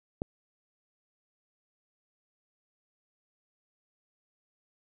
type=click; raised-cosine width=2 ms; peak=-18 dBFS; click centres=0.219 s; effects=none